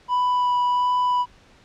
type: tone with vibrato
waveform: triangle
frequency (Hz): 987.8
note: B5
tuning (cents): 0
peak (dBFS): -16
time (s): 0.08-1.26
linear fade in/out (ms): 50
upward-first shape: sine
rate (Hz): 1.4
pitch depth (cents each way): 9
effects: pink hiss -53 dBFS RMS until 1.64 s + low-pass 5000 Hz 12 dB/octave